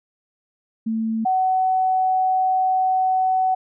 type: tone pair in turn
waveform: sine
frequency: 223 / 750.1 Hz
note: A3 / F#5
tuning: +23 / +23 cents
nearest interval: octave + major sixth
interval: 2100 cents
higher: second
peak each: -20 / -16 dBFS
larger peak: second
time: 0.86-1.25 / 1.25-3.55 s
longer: second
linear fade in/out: 10 ms
effects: none

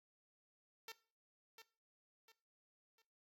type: tone with echo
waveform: 5% pulse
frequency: 452.1 Hz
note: A4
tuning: 47 cents sharp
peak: -37 dBFS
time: 0.88-0.92 s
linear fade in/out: 2 ms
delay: 700 ms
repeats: 3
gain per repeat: -8 dB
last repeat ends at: 3.02 s
effects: noise-tail reverb RT60 0.4 s tail -18 dB re dry + AAC 64 kbps

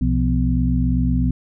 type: harmonic tone with a mistuned harmonic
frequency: 62.5 Hz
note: B1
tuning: 21 cents sharp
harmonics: 1 / 2 / 3 / 4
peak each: -19 / -22 / -23 / -21 dBFS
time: 0.01-1.31 s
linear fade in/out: 5 ms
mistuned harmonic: 3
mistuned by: -140 cents
effects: none

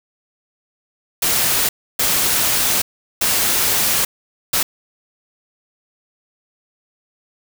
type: noise bursts at uneven times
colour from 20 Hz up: white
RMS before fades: -17 dBFS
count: 4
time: 1.22-1.69 / 1.99-2.82 / 3.21-4.05 / 4.53-4.63 s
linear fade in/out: 5 ms
effects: none

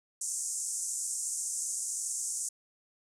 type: band-pass noise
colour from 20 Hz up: white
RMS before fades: -35 dBFS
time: 0.21-2.49 s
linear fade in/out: 5 ms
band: 6300 to 9200 Hz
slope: 48 dB/octave
effects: none

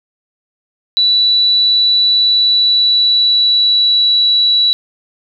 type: tone with pitch glide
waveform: sine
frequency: 3951 to 3928 Hz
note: B7 to B7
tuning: 0 to -10 cents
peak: -8 dBFS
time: 0.97-4.73 s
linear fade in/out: 0 ms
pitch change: -10 cents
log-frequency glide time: 2.26-4.13 s
effects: none

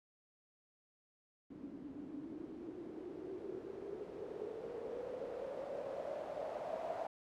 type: noise with low-pass filter sweep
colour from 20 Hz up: blue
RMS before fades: -45 dBFS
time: 1.5-7.07 s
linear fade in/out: 5 ms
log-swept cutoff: 270 to 680 Hz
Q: 7.9
effects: none

